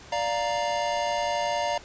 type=chord; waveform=square; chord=Bb major; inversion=first; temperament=equal; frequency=587.3 / 698.5 / 932.3 Hz; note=D5 / F5 / Bb5; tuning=0 / 0 / 0 cents; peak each=-30 dBFS; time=0.12-1.78 s; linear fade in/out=5 ms; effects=pink hiss -47 dBFS RMS until 1.84 s + resampled to 16000 Hz